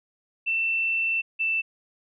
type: tone pair in turn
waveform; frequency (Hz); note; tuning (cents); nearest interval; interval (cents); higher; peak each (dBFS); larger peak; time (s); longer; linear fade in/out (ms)
sine; 2679 / 2660; E7 / E7; +27 / +15; unison; 12; first; -22; neither; 0.46-1.22 / 1.39-1.62; first; 20
effects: none